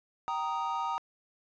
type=chord; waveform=triangle; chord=Eb major; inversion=first; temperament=just; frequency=777.8 / 933.4 / 1244.5 Hz; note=G5 / Bb5 / Eb6; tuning=-14 / +2 / 0 cents; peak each=-35 / -31 / -33 dBFS; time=0.28-0.98 s; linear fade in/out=0 ms; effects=resampled to 16000 Hz + 10-bit